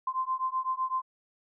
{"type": "beating tone pair", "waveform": "sine", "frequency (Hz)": [1036, 1043.9], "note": ["C6", "C6"], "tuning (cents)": [-17, -4], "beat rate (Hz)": 7.9, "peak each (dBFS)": -31, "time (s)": [0.07, 1.02], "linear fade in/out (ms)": 5, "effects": []}